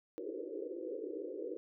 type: band-pass noise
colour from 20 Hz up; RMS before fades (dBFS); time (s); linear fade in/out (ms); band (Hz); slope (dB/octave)
white; -42; 0.18-1.57; 0; 300 to 520; 96
effects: none